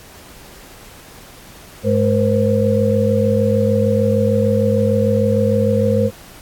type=tone cluster; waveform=sine; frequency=102.5 / 211.8 / 478.4 / 525 Hz; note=G#2 / G#3 / A#4 / C5; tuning=-22 / +34 / +45 / +6 cents; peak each=-18 dBFS; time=1.83-6.11 s; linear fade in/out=50 ms; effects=pink hiss -41 dBFS RMS until 6.41 s + AAC 64 kbps